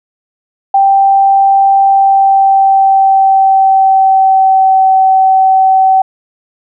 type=tone with pitch glide; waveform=sine; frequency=784 to 763.4 Hz; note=G5 to G5; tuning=0 to -46 cents; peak=-4 dBFS; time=0.74-6.02 s; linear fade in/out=5 ms; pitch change=-46 cents; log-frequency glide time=1.81-4.92 s; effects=none